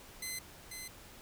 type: tone pair in turn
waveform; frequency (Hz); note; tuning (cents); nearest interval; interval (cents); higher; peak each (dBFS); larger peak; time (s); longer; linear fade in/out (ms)
10% pulse; 2048 / 2048; C7 / C7; -38 / -38; unison; 0; neither; -29 / -34; first; 0.22-0.39 / 0.71-0.88; neither; 5
effects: pink hiss -54 dBFS RMS until 1.21 s